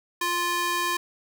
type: tone with high-pass filter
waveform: square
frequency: 349.2 Hz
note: F4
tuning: in tune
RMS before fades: -26 dBFS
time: 0.21-0.97 s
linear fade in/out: 5 ms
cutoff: 960 Hz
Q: 1
effects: none